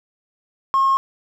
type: tone with hard clipping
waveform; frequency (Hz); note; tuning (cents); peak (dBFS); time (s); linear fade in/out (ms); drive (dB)
sine; 1079; C#6; -47; -14; 0.74-0.97; 0; 1
effects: none